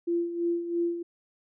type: tone with tremolo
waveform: sine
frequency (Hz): 342.5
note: F4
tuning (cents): -34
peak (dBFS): -23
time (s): 0.07-1.03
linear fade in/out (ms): 10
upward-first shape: sine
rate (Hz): 3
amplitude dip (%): 65
effects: none